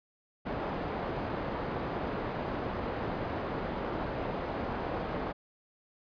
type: low-pass noise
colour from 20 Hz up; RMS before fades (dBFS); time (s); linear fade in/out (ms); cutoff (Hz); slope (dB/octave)
white; -35; 0.45-5.33; 20; 790; 12
effects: resampled to 11025 Hz